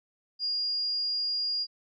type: tone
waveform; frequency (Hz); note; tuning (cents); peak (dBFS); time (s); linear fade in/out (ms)
sine; 4837; D#8; -50; -27; 0.39-1.67; 50
effects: none